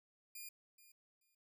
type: tone with echo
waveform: 5% pulse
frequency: 2419 Hz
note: D#7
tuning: 49 cents flat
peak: -38 dBFS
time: 0.35-0.49 s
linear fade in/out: 5 ms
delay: 430 ms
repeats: 2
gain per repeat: -15 dB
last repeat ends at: 1.35 s
effects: none